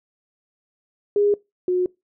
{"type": "tone pair in turn", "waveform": "sine", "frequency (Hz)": [410, 362.9], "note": ["G#4", "F#4"], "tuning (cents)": [-22, -34], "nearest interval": "major second", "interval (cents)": 212, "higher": "first", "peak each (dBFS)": [-15, -17], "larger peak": "first", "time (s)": [[1.16, 1.34], [1.68, 1.86]], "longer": "neither", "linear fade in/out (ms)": 2, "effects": ["noise-tail reverb RT60 0.2 s tail -22 dB re dry"]}